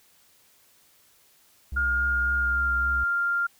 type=tone with vibrato; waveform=triangle; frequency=65.41 Hz; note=C2; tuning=in tune; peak=-27 dBFS; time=1.72-3.04 s; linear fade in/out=5 ms; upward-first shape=triangle; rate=3.6 Hz; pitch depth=59 cents each way
type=tone with pitch glide; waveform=sine; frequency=1416 to 1395.7 Hz; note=F6 to F6; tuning=+23 to -2 cents; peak=-22 dBFS; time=1.76-3.47 s; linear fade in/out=10 ms; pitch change=-25 cents; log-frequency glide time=2.4-2.62 s
effects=white hiss -60 dBFS RMS until 3.59 s